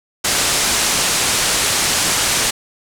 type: low-pass noise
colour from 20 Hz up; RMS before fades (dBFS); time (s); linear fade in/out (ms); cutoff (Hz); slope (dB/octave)
white; -17; 0.24-2.51; 10; 9400; 24
effects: none